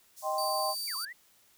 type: high-pass noise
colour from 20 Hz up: pink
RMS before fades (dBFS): -49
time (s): 0.16-1.05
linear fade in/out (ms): 20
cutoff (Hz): 5400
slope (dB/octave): 24
type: chord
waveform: sine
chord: C minor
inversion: first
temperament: equal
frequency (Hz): 622.3 / 784 / 1046.5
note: Eb5 / G5 / C6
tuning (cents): 0 / 0 / 0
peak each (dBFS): -33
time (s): 0.22-0.75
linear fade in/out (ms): 50
type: tone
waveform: sawtooth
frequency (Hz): 4625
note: D8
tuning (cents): -27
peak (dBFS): -31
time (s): 0.38-1.05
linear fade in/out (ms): 2
type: linear two-way sweep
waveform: sine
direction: down then up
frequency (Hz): 2455 to 992 to 2053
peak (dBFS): -40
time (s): 0.87-1.13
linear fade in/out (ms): 10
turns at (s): 0.96
effects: white hiss -64 dBFS RMS until 1.57 s